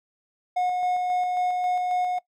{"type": "tone with tremolo", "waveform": "triangle", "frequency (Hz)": 725, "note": "F#5", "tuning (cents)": -35, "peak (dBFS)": -19, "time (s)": [0.56, 2.19], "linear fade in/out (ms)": 10, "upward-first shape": "square", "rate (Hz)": 3.7, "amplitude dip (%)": 25, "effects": ["noise-tail reverb RT60 0.1 s tail -20 dB re dry"]}